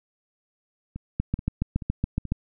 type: two click trains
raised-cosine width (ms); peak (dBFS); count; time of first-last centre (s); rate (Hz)
5; -22 / -11; 4 / 9; 0.96-2.253 / 1.2-2.32; 2.32 / 7.14
effects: none